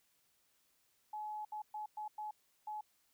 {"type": "tone bursts at uneven times", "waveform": "sine", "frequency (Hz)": 850, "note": "G#5", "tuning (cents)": 40, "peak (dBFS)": -40, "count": 6, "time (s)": [[1.13, 1.45], [1.52, 1.62], [1.74, 1.86], [1.97, 2.08], [2.18, 2.31], [2.67, 2.81]], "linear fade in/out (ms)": 5, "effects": ["white hiss -75 dBFS RMS until 3.13 s"]}